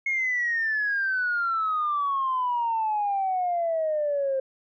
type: exponential sweep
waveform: sine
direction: down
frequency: 2172 to 527 Hz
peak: -22 dBFS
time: 0.06-4.4 s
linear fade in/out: 5 ms
effects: tanh soft clip ceiling -18 dBFS